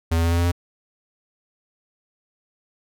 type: tone with pitch steps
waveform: square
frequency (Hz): 82.41 / 83.32 / 84.24 / 85.17 / 86.11 / 87.06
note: E2 / E2 / E2 / F2 / F2 / F2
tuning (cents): 0 / +19 / +38 / -43 / -24 / -5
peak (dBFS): -18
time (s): 0.11-0.518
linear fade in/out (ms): 10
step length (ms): 68
effects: none